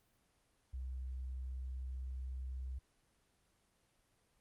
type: tone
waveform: sine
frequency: 64.3 Hz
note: C2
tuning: 30 cents flat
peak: -40 dBFS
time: 0.73-2.79 s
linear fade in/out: 10 ms
effects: pink hiss -75 dBFS RMS until 4.4 s + Opus 24 kbps